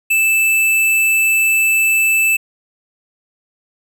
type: tone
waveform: square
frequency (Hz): 2637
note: E7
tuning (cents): 0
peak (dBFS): -12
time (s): 0.1-2.37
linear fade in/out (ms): 10
effects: none